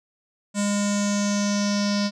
square tone with low-pass filter sweep, 203.8 Hz, G#3, 32 cents flat, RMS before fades -23 dBFS, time 0.54-2.11 s, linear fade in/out 50 ms, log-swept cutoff 7800 to 5100 Hz, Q 5.8, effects none

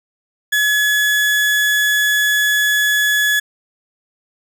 35% pulse tone, 1700 Hz, G#6, 40 cents sharp, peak -11 dBFS, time 0.52-3.4 s, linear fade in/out 10 ms, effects none

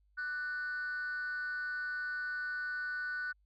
sine tone with frequency modulation, 1487 Hz, F#6, 8 cents sharp, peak -33 dBFS, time 0.17-3.33 s, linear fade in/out 20 ms, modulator 310 Hz, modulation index 0.29, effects tanh soft clip ceiling -33 dBFS + added 50 Hz sine -67 dBFS peak until 3.45 s

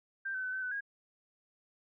sine tone with pitch steps, 1576 / 1523 / 1510 / 1532 / 1500 / 1635 Hz, G6 / F#6 / F#6 / G6 / F#6 / G#6, +9 / +50 / +35 / -40 / +23 / -28 cents, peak -34 dBFS, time 0.25-0.808 s, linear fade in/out 10 ms, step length 93 ms, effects none

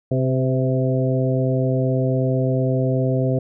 harmonic tone with a mistuned harmonic, 130.81 Hz, C3, in tune, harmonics 1 / 2 / 3 / 4 / 5, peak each -19 / -24 / -26 / -25 / -28 dBFS, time 0.11-3.39 s, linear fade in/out 5 ms, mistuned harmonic 4, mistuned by -27 cents, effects none

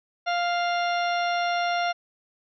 harmonic tone with a mistuned harmonic, 698.5 Hz, F5, in tune, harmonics 1 / 2 / 3 / 4 / 5 / 6 / 8, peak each -24 / -30 / -34 / -36 / -38 / -40 / -42 dBFS, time 0.26-1.93 s, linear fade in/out 20 ms, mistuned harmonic 5, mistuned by +20 cents, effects none

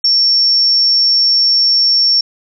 sine tone, 5460 Hz, F8, 40 cents flat, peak -8 dBFS, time 0.04-2.21 s, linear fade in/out 5 ms, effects none

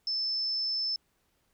sine tone, 5270 Hz, E8, 1 cent flat, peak -28 dBFS, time 0.07-0.96 s, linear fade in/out 2 ms, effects pink hiss -73 dBFS RMS until 1.53 s

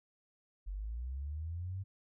sine linear sweep, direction up, 44.83 to 98 Hz, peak -37 dBFS, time 0.66-1.84 s, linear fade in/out 20 ms, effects none

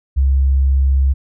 sine tone, 67.5 Hz, C#2, 45 cents flat, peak -10 dBFS, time 0.16-1.14 s, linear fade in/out 20 ms, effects none

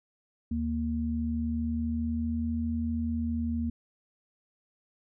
sine tone pair together, 77.78 / 233.1 Hz, D#2 / A#3, 0 / 0 cents, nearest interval octave + perfect fifth, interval 1900 cents, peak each -32 / -29 dBFS, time 0.51-3.7 s, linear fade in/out 5 ms, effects none

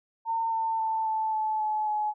sine tone with pitch steps, 908 / 897.6 / 887.3 / 877.1 / 867 / 857 / 847.2 Hz, A#5 / A5 / A5 / A5 / A5 / A5 / G#5, -46 / +34 / +14 / -6 / -26 / -46 / +34 cents, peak -25 dBFS, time 0.25-2.14 s, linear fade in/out 50 ms, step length 270 ms, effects none

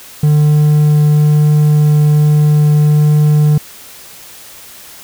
triangle tone, 149.9 Hz, D3, 36 cents sharp, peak -4 dBFS, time 0.23-3.58 s, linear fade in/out 5 ms, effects white hiss -35 dBFS RMS until 5.03 s

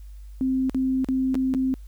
sine tone with dropouts, 261.6 Hz, C4, in tune, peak -20 dBFS, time 0.41-1.74 s, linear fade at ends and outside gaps 0 ms, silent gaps 0.696-0.746 / 1.045-1.087 / 1.344-1.353 / 1.539-1.547 s, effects added 50 Hz sine -38 dBFS peak until 1.87 s + white hiss -63 dBFS RMS until 1.87 s

